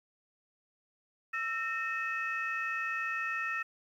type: tone cluster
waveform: sine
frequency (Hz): 1330 / 1833 / 2583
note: E6 / A#6 / E7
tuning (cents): +15 / -30 / -36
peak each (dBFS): -36 / -34 / -37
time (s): 1.33-3.63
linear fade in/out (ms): 10
effects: tanh soft clip ceiling -24 dBFS + 11-bit